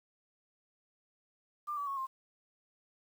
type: tone with pitch steps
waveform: sine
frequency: 1193 / 1146.4 / 1101.6 / 1058.6 Hz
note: D6 / D6 / C#6 / C6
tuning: +27 / -42 / -11 / +20 cents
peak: -34 dBFS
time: 1.67-2.07 s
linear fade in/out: 20 ms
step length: 100 ms
effects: 10-bit